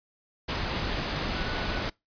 sine tone in noise, 1480 Hz, F#6, in tune, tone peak -39 dBFS, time 1.34-1.82 s, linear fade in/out 10 ms, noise pink, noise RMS -30 dBFS, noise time 0.48-1.9 s, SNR -12 dB, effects noise-tail reverb RT60 0.2 s tail -24 dB re dry + resampled to 11025 Hz

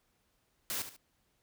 white noise with echo, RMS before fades -36 dBFS, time 0.7-0.82 s, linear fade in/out 0 ms, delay 72 ms, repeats 2, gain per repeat -10 dB, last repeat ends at 0.964 s, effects pink hiss -75 dBFS RMS until 1.42 s

